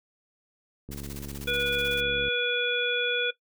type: click train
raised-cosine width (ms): 3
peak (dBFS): -27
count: 99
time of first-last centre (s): 0.89-2.282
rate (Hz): 70.4
type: noise with tremolo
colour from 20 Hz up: white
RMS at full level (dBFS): -42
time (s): 0.91-2.01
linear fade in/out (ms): 10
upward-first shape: square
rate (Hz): 16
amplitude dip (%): 70
type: harmonic tone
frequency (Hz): 486.2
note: B4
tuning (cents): -27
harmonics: 1 / 3 / 5 / 7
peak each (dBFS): -30 / -30 / -30 / -30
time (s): 1.47-3.31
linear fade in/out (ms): 10
effects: noise-tail reverb RT60 0.1 s tail -17 dB re dry